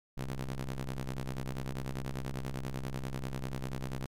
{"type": "ring-modulated tone", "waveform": "sawtooth", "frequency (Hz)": 64.7, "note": "C2", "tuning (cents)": -19, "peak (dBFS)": -28, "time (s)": [0.17, 4.06], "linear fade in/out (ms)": 5, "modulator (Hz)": 69.8, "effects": ["MP3 96 kbps"]}